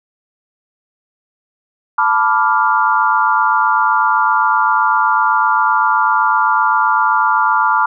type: chord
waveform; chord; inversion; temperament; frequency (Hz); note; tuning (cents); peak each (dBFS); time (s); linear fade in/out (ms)
sine; B half-diminished seventh; third; equal; 880 / 987.8 / 1174.7 / 1396.9; A5 / B5 / D6 / F6; 0 / 0 / 0 / 0; -16; 1.98-7.86; 5
effects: none